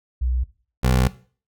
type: tone pair in turn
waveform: sine / 20% pulse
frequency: 62.1 / 63.44 Hz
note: B1 / B1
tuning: +10 / +47 cents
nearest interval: unison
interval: 37 cents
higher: second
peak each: -19 / -11 dBFS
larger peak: second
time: 0.21-0.44 / 0.83-1.08 s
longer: second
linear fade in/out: 10 ms
effects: noise-tail reverb RT60 0.4 s tail -17 dB re dry